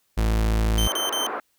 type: tone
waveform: 40% pulse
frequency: 54.7 Hz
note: A1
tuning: 9 cents flat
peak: -18 dBFS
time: 0.17-0.88 s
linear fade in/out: 10 ms
type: tone bursts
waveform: sawtooth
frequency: 3100 Hz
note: G7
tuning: 20 cents flat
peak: -21 dBFS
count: 3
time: 0.78-1.266 s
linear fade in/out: 0 ms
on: 140 ms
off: 33 ms
type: band-pass noise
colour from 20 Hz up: white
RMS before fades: -30 dBFS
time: 0.87-1.4 s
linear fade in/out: 2 ms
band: 290 to 1400 Hz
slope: 24 dB/octave
effects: white hiss -68 dBFS RMS until 1.58 s